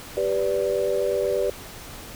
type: chord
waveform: sine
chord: G major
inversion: none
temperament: equal with one note detuned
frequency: 392 / 493.9 / 582.3 Hz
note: G4 / B4 / D5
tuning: 0 / 0 / -15 cents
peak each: -25 dBFS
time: 0.17-1.5 s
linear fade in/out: 2 ms
effects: pink hiss -40 dBFS RMS until 2.15 s